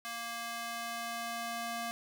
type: tone with high-pass filter sweep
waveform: square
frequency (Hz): 233.1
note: A#3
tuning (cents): 0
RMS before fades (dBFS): -39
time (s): 0.05-1.91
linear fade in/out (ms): 0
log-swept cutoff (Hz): 1100 to 580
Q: 0.83
effects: none